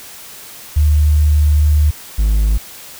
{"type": "tone pair in turn", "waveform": ["sine", "triangle"], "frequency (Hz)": [75.1, 52.62], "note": ["D2", "G#1"], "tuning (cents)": [39, 23], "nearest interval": "tritone", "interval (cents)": 616, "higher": "first", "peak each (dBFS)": -8, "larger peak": "neither", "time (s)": [[0.76, 1.91], [2.18, 2.58]], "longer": "first", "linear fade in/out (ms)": 10, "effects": ["white hiss -35 dBFS RMS until 2.99 s"]}